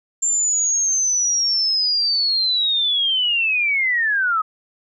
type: linear sweep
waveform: sine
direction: down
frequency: 7330 to 1247 Hz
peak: -16 dBFS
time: 0.22-4.42 s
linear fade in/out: 10 ms
effects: none